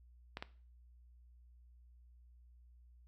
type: clicks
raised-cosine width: 0.3 ms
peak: -25 dBFS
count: 2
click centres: 0.371 / 0.425 s
effects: noise-tail reverb RT60 0.4 s tail -17 dB re dry + added 60 Hz sine -59 dBFS peak until 3.07 s